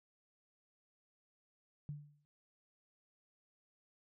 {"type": "tone with exponential decay", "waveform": "sine", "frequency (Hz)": 146.83, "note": "D3", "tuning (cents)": 0, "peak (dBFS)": -38, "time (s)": [1.89, 2.25], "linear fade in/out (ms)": 0, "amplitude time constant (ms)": 78, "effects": []}